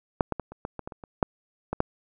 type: clicks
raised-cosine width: 1 ms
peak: -6 / -12 / -17 / -27 / -17 / -20 / -21 / -26 / -27 / -6 / -14 / -7 dBFS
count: 12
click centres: 0.208 / 0.323 / 0.397 / 0.52 / 0.651 / 0.793 / 0.875 / 0.922 / 1.038 / 1.228 / 1.73 / 1.804 s
effects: none